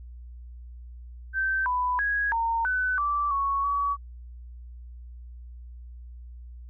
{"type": "tone with pitch steps", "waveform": "sine", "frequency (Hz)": [1552, 995, 1656, 917, 1506, 1164, 1110, 1134], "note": ["G6", "B5", "G#6", "A#5", "F#6", "D6", "C#6", "C#6"], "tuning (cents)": [-18, 13, -5, -29, 30, -16, 2, 39], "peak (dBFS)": -23, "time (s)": [1.33, 3.97], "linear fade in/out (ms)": 50, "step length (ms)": 330, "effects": ["added 60 Hz sine -40 dBFS peak until 6.69 s"]}